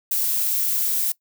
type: noise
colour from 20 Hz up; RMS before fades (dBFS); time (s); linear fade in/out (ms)
violet; -22; 0.11-1.12; 5
effects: noise-tail reverb RT60 0.1 s tail -21 dB re dry